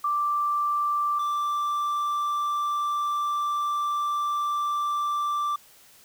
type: tone pair in turn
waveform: sine / triangle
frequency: 1174.7 / 1174.7 Hz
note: D6 / D6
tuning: 0 / 0 cents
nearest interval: unison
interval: 0 cents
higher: neither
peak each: -22 dBFS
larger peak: neither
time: 0.04-1.19 / 1.19-5.56 s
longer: second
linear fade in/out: 5 ms
effects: white hiss -54 dBFS RMS until 6.04 s